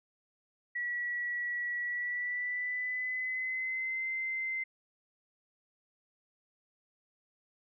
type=tone with pitch glide; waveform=sine; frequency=1935 to 2074 Hz; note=B6 to C7; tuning=-36 to -16 cents; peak=-32 dBFS; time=0.75-4.64 s; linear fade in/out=10 ms; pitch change=+120 cents; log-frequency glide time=1.81-4.08 s; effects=none